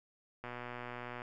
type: click train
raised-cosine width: 0.5 ms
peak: -28 dBFS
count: 96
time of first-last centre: 0.44-1.219 s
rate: 122 Hz
effects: none